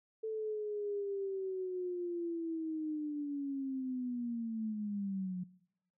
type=linear sweep; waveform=sine; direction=down; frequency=442.7 to 178.6 Hz; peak=-35 dBFS; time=0.23-5.44 s; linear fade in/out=10 ms; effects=noise-tail reverb RT60 0.8 s tail -20 dB re dry